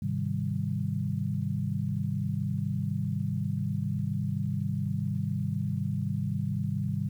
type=chord; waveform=sine; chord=Ab major seventh; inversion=none; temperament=equal with one note detuned; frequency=103.83 / 131.42 / 155.56 / 196 Hz; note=Ab2 / C3 / Eb3 / G3; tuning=0 / +8 / 0 / 0 cents; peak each=-33 dBFS; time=0.02-7.09 s; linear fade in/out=5 ms; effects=10-bit